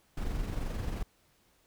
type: noise with amplitude modulation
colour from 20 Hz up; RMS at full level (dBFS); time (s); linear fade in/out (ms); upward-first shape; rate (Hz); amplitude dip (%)
brown; -32; 0.17-1.03; 5; sine; 22.7; 40
effects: pink hiss -68 dBFS RMS until 1.66 s